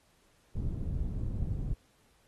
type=low-pass noise; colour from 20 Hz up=pink; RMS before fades=-33 dBFS; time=0.55-1.74 s; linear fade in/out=10 ms; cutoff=150 Hz; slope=12 dB/octave; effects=pink hiss -68 dBFS RMS until 2.27 s + AAC 32 kbps